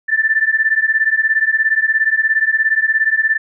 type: beating tone pair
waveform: sine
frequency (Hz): 1760 / 1777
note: A6 / A6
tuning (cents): 0 / +17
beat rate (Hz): 17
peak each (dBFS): -15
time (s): 0.08-3.38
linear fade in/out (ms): 20
effects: none